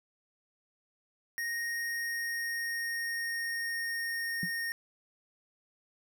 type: tone with pitch glide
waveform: square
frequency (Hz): 1864.7 to 1846.5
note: A#6 to A#6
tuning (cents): 0 to -17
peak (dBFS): -33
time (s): 1.38-4.72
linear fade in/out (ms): 0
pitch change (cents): -17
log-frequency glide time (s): 1.62-4.3
type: tone with exponential decay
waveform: sine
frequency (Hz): 177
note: F3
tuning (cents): +23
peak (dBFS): -29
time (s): 4.43-4.51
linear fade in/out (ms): 2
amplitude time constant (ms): 16
effects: none